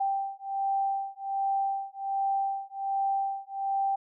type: beating tone pair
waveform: sine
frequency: 784 / 785.3 Hz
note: G5 / G5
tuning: 0 / +3 cents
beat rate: 1.3 Hz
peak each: -30 dBFS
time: 0-3.96 s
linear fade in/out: 10 ms
effects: none